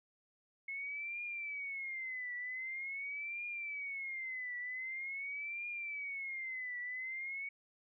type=tone with vibrato; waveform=sine; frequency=2175 Hz; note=C#7; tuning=33 cents flat; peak=-39 dBFS; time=0.68-7.49 s; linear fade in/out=5 ms; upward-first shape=triangle; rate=0.45 Hz; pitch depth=190 cents each way; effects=none